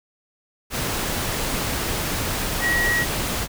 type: tone in noise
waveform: sine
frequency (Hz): 1909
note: A#6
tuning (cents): +41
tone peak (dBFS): -19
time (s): 2.6-3.06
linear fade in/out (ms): 50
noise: pink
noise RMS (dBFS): -25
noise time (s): 0.7-3.48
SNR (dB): +3
effects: none